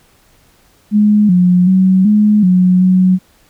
sine tone with pitch steps, 209.5 / 179.6 / 187.8 / 210.4 / 182.5 / 184.9 Hz, G#3 / F3 / F#3 / G#3 / F#3 / F#3, +15 / +49 / +26 / +23 / -24 / -1 cents, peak -6 dBFS, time 0.91-3.19 s, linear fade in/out 50 ms, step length 380 ms, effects pink hiss -51 dBFS RMS until 3.49 s

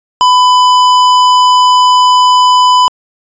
sine tone with tanh clipping, 1000 Hz, B5, 21 cents sharp, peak -6 dBFS, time 0.21-2.88 s, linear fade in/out 0 ms, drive 17 dB, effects resampled to 16000 Hz

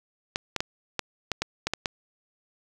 clicks, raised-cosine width 0.2 ms, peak -9 dBFS, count 9, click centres 0.359 / 0.563 / 0.605 / 0.993 / 1.317 / 1.42 / 1.67 / 1.736 / 1.858 s, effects 7-bit

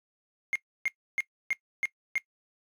triangle tone bursts, 2134 Hz, C7, 34 cents sharp, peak -22 dBFS, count 6, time 0.53-2.18 s, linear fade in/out 0 ms, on 25 ms, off 300 ms, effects noise-tail reverb RT60 0.1 s tail -21 dB re dry + tanh soft clip ceiling -19 dBFS

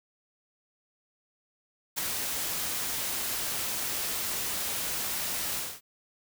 white noise with ADSR envelope, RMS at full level -29 dBFS, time 1.96-5.81 s, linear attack 25 ms, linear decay 5 ms, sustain -3 dB, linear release 240 ms, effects none

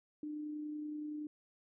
sine tone with amplitude modulation, 300.5 Hz, D4, 40 cents sharp, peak -38 dBFS, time 0.23-1.27 s, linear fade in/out 2 ms, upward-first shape sine, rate 30.6 Hz, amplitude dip 25%, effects none

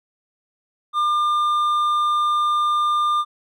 sine tone with hard clipping, 1200 Hz, D6, 37 cents sharp, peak -18 dBFS, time 0.93-3.25 s, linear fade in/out 50 ms, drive 5 dB, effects none

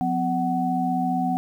sine tone cluster, 178.9 / 253.9 / 748 Hz, F3 / B3 / F#5, +42 / +48 / +19 cents, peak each -27 / -25 / -24 dBFS, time 0.01-1.37 s, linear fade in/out 0 ms, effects 9-bit

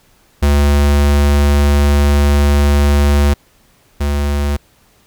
square tone pair in turn, 72 / 72 Hz, D2 / D2, -34 / -34 cents, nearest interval unison, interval 0 cents, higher neither, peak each -9 / -14 dBFS, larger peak first, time 0.42-3.34 / 4-4.57 s, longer first, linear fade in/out 10 ms, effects pink hiss -52 dBFS RMS until 5.06 s

